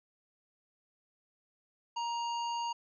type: harmonic tone with a mistuned harmonic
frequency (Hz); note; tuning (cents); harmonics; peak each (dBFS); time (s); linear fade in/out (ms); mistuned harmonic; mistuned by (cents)
940; A#5; +14; 1 / 3 / 5 / 7; -33 / -43 / -47 / -50; 1.96-2.73; 10; 5; -29
effects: none